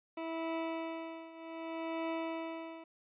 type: tone with tremolo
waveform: 20% pulse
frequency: 327.1 Hz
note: E4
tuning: 13 cents flat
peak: -29 dBFS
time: 0.17-2.84 s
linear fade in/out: 5 ms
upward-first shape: triangle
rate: 0.65 Hz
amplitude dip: 85%
effects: resampled to 8000 Hz